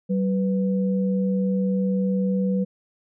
sine tone pair together, 190.31 / 493.9 Hz, F#3 / B4, +49 / 0 cents, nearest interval octave + perfect fourth, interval 1651 cents, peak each -20 / -28 dBFS, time 0.09-2.65 s, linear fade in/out 20 ms, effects none

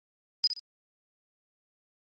sine tone with echo, 4978 Hz, D#8, in tune, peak -19 dBFS, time 0.44-0.47 s, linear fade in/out 0 ms, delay 62 ms, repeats 2, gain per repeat -10 dB, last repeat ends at 0.594 s, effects MP3 32 kbps

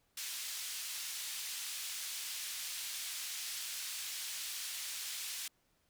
pink band-pass noise, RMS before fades -42 dBFS, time 0.17-5.48 s, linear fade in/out 5 ms, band 3100 to 14000 Hz, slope 12 dB/octave, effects pink hiss -75 dBFS RMS until 5.89 s

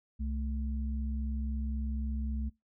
sine tone pair together, 65.41 / 220 Hz, C2 / A3, 0 / 0 cents, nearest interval octave + major sixth, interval 2100 cents, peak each -32 / -39 dBFS, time 0.19-2.5 s, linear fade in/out 20 ms, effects noise-tail reverb RT60 0.2 s tail -23 dB re dry

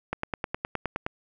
click train, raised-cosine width 0.5 ms, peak -13 dBFS, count 10, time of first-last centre 0.13-1.065 s, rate 9.63 Hz, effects none

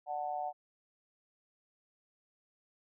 sine tone with amplitude modulation, 740 Hz, F#5, in tune, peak -30 dBFS, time 0.06-0.53 s, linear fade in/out 50 ms, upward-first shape sine, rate 147 Hz, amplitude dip 90%, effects none

